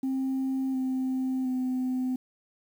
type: tone with pitch steps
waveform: sine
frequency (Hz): 264.8 / 260.1 / 255.5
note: C4 / C4 / C4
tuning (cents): +21 / -10 / -41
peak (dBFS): -24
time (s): 0.03-2.16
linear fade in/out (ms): 5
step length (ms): 710
effects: tanh soft clip ceiling -24 dBFS + 9-bit